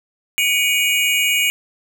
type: tone cluster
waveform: square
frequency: 2259 / 2451 / 2895 Hz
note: C#7 / D#7 / F#7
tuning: +32 / -27 / -38 cents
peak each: -20 dBFS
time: 0.38-1.5 s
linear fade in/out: 0 ms
effects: 8-bit